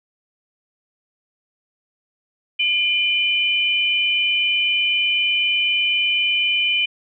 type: tone pair together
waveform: sine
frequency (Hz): 2400 / 3024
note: D7 / F#7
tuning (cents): +37 / +37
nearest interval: major third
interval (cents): 400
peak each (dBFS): -19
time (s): 2.59-6.86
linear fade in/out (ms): 10
effects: none